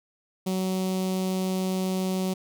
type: tone with notch filter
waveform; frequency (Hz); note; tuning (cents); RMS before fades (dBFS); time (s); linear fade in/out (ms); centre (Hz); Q
sawtooth; 187.2; F#3; +20; -27; 0.46-2.34; 10; 1600; 0.67
effects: none